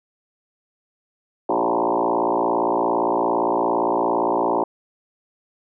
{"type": "tone with frequency modulation", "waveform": "sine", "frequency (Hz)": 640, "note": "D#5", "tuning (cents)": 49, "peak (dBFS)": -17, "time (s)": [1.49, 4.64], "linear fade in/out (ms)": 5, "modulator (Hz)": 57.5, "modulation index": 6.1, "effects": []}